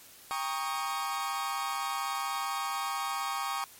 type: chord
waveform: 40% pulse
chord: Eb dominant seventh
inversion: first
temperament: equal with one note detuned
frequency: 795.9 / 932.3 / 1108.7 / 1244.5 Hz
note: G5 / Bb5 / Db6 / Eb6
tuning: +26 / 0 / 0 / 0 cents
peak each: -36 / -38 / -34 / -37 dBFS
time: 0.31-3.64 s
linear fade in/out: 0 ms
effects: white hiss -53 dBFS RMS until 3.79 s + MP3 64 kbps